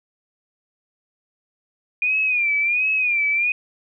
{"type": "tone with vibrato", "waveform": "sine", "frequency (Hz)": 2432, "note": "D#7", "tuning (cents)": -40, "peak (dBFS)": -17, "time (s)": [2.02, 3.52], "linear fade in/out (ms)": 2, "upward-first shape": "sine", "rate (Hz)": 1.4, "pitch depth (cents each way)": 100, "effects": []}